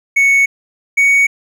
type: tone pair in turn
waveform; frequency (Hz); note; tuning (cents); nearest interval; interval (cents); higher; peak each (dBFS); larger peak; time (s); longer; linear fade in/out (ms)
triangle; 2217 / 2235; C#7 / C#7; 0 / +14; unison; 14; second; -6; neither; 0.16-0.46 / 0.97-1.27; neither; 10
effects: none